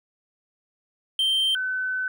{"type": "tone pair in turn", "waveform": ["triangle", "sine"], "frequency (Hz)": [3136, 1513.7], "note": ["G7", "F#6"], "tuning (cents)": [0, 39], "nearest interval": "octave + minor second", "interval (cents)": 1261, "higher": "first", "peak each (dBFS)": [-18, -24], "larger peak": "first", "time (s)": [[1.19, 1.55], [1.55, 2.08]], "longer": "second", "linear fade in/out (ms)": 2, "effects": []}